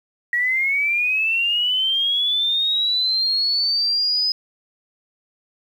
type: linear sweep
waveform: sine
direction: up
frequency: 1902 to 5050 Hz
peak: -17 dBFS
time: 0.33-4.32 s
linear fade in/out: 2 ms
effects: 8-bit

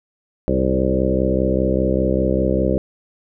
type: harmonic tone with a mistuned harmonic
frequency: 65 Hz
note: C2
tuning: 11 cents flat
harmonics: 1 / 2 / 3 / 4 / 5 / 6 / 7 / 8 / 9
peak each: -23 / -26 / -22 / -27 / -23 / -24 / -26 / -23 / -26 dBFS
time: 0.48-2.78 s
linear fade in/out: 0 ms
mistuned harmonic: 8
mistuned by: +18 cents
effects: none

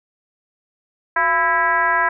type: tone with frequency modulation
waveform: sine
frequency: 1318.5 Hz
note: E6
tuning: in tune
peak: -14 dBFS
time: 1.16-2.09 s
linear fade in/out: 5 ms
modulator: 318 Hz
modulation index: 1.8
effects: none

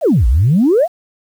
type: exponential two-way sweep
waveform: sine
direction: down then up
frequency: 749 to 52.3 to 749 Hz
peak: -7 dBFS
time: 0.01-0.88 s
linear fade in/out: 50 ms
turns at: 0.27 s
effects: tanh soft clip ceiling -4 dBFS + 7-bit

